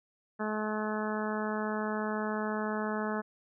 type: harmonic tone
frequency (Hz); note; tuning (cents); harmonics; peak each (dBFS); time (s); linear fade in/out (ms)
214.1; A3; -47; 1 / 2 / 3 / 4 / 5 / 6 / 7 / 8; -34 / -37 / -39 / -40 / -41 / -42 / -42 / -43; 0.39-3.22; 20
effects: none